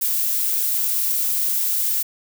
violet noise, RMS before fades -21 dBFS, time 0.01-2.03 s, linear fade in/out 10 ms, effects none

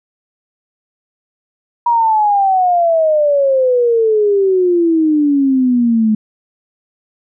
sine exponential sweep, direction down, 960 to 213.2 Hz, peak -9 dBFS, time 1.86-6.15 s, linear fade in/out 5 ms, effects none

